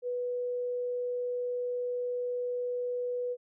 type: tone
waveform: sine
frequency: 491.8 Hz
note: B4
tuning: 7 cents flat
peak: -30 dBFS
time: 0.02-3.37 s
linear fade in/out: 50 ms
effects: none